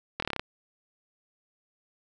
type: slowing click train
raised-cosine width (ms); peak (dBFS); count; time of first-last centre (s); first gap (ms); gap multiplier
0.3; -13; 8; 0.2-0.395; 24; 1.05
effects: none